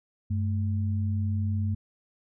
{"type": "tone pair together", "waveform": "sine", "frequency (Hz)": [96.7, 217.3], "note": ["G2", "A3"], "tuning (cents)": [-23, -21], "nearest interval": "octave + major second", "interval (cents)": 1402, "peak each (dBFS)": [-25, -33], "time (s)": [0.3, 1.75], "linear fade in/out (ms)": 10, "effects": []}